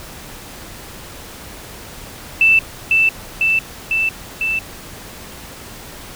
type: tone with echo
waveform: sine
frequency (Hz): 2654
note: E7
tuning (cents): +11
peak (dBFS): -8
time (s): 2.41-2.59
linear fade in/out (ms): 2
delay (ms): 500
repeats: 4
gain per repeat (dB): -2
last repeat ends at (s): 4.59
effects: pink hiss -35 dBFS RMS until 6.15 s